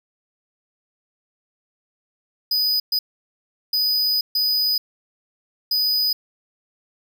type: tone bursts at uneven times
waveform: square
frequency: 4978 Hz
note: D#8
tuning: in tune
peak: -18 dBFS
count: 5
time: 2.51-2.8 / 2.92-2.99 / 3.73-4.21 / 4.35-4.78 / 5.71-6.13 s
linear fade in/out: 5 ms
effects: none